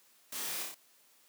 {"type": "noise with echo", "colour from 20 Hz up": "white", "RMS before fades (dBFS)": -41, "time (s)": [0.32, 0.63], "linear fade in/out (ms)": 5, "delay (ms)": 29, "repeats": 4, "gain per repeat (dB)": -2, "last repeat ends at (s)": 0.746, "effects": ["white hiss -65 dBFS RMS until 1.28 s", "high-pass 200 Hz 12 dB/octave"]}